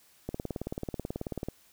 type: click train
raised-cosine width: 2 ms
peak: -20 dBFS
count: 23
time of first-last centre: 0.29-1.486 s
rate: 18.4 Hz
effects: white hiss -62 dBFS RMS until 1.72 s